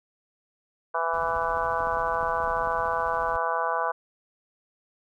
harmonic tone, 165.8 Hz, E3, 10 cents sharp, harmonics 3 / 4 / 5 / 6 / 7 / 8 / 9, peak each -33 / -31 / -32 / -29 / -30 / -39 / -33 dBFS, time 0.94-3.92 s, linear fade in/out 10 ms
brown noise with tremolo, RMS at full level -42 dBFS, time 1.13-3.37 s, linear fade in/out 10 ms, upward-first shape sine, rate 14 Hz, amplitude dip 30%
clicks, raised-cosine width 2 ms, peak -31 dBFS, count 9, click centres 1.57 / 1.806 / 1.871 / 1.97 / 2.229 / 2.403 / 2.477 / 2.609 / 2.674 s
effects none

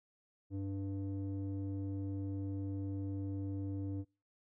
square tone with low-pass filter, 98 Hz, G2, in tune, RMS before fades -39 dBFS, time 0.5-4.05 s, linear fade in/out 50 ms, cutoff 350 Hz, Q 3.2, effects noise-tail reverb RT60 0.3 s tail -25 dB re dry

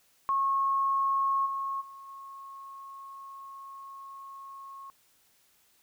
sine tone with level steps, 1091 Hz, C#6, 28 cents flat, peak -24 / -30 / -44 / -42 dBFS, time 0.29-4.9 s, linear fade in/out 0 ms, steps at 1.45 / 1.8 / 2.07 s, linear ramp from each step 20 ms, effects white hiss -66 dBFS RMS until 5.82 s

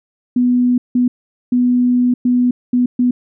sine tone bursts at uneven times, 246.9 Hz, B3, in tune, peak -10 dBFS, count 6, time 0.36-0.78 / 0.95-1.08 / 1.52-2.14 / 2.25-2.51 / 2.73-2.86 / 2.99-3.11 s, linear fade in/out 5 ms, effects none

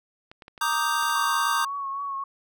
clicks, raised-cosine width 0.3 ms, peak -28 dBFS, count 7, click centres 0.315 / 0.422 / 0.481 / 0.578 / 0.733 / 1.029 / 1.095 s
square chord, Eb major seventh, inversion second, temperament equal, 932.3 / 1174.7 / 1244.5 / 1568 Hz, Bb5 / D6 / Eb6 / G6, 0 / 0 / 0 / 0 cents, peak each -29 dBFS, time 0.61-1.65 s, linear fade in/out 5 ms
sine tone with vibrato, 1108.7 Hz, C#6, in tune, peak -28 dBFS, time 1.15-2.24 s, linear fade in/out 5 ms, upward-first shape triangle, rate 3.7 Hz, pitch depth 38 cents each way
effects none

